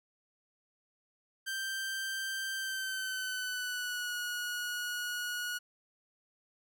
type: tone with pitch glide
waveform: sawtooth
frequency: 1568 to 1454.6 Hz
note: G6 to F#6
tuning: 0 to -30 cents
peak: -31 dBFS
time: 1.46-5.59 s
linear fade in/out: 20 ms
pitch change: -130 cents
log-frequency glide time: 2.55-4.16 s
effects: none